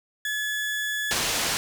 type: tone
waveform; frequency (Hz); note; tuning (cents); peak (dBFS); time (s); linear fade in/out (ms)
35% pulse; 1710; A6; -50; -24; 0.25-1.13; 2
type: low-pass noise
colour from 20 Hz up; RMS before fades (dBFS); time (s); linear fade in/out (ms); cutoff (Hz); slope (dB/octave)
white; -26; 1.11-1.57; 0; 6900; 12
effects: none